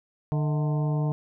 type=harmonic tone with a mistuned harmonic; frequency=149.6 Hz; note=D3; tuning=32 cents sharp; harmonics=1 / 2 / 3 / 4 / 5 / 6 / 7; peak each=-23 / -35 / -37 / -38 / -42 / -41 / -46 dBFS; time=0.32-1.12 s; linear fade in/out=0 ms; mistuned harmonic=4; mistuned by=+100 cents; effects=none